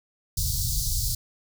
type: band-stop noise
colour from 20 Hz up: pink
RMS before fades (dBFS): -26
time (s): 0.37-1.15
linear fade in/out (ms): 5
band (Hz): 140 to 4200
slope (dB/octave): 48
effects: none